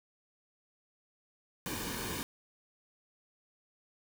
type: noise with comb filter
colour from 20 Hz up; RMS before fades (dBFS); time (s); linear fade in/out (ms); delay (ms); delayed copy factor
pink; -38; 1.66-2.23; 0; 1.5; -0.6
effects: none